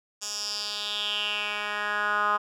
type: tone with band-pass filter sweep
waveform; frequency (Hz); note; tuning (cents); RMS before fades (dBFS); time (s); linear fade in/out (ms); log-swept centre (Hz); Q
10% pulse; 207.7; G#3; 0; -29; 0.21-2.38; 20; 6400 to 1200; 4.4
effects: none